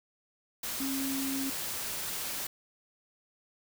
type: tone in noise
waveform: sine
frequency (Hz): 270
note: C#4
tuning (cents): -45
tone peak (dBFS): -32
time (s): 0.8-1.5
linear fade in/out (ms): 5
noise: white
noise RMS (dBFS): -36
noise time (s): 0.63-2.47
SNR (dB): +1
effects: none